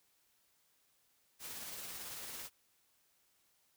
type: noise with tremolo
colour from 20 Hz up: white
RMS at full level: -45 dBFS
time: 1.39-2.5 s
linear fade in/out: 50 ms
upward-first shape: sine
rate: 18 Hz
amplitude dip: 25%
effects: white hiss -74 dBFS RMS until 3.76 s